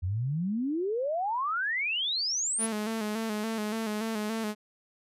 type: exponential sweep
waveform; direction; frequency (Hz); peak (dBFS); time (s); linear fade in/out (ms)
sine; up; 84.8 to 10400; -27; 0.02-2.67; 20
type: tone with vibrato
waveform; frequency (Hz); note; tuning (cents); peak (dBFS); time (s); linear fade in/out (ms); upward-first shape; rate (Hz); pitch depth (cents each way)
sawtooth; 217.6; A3; -19; -26; 2.58-4.55; 50; square; 3.5; 51
effects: resampled to 32000 Hz